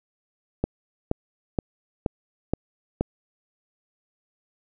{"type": "click train", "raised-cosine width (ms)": 2, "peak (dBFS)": -9, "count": 6, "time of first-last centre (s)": [0.64, 3.01], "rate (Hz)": 2.11, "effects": []}